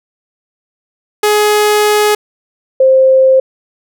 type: tone pair in turn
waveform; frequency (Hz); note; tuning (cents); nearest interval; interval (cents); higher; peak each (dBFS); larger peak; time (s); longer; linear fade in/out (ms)
sawtooth / sine; 420 / 526.1; G#4 / C5; +19 / +9; major third; 390; second; -4; neither; 1.23-2.15 / 2.8-3.4; first; 5
effects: none